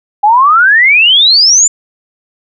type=exponential sweep; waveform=sine; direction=up; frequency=803 to 7270 Hz; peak=-3 dBFS; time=0.23-1.68 s; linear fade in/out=10 ms; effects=none